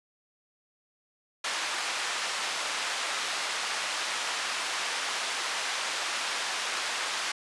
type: band-pass noise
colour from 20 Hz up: pink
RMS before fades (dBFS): -32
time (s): 1.44-7.32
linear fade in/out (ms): 5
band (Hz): 1000 to 6500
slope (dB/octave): 12
effects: resampled to 24000 Hz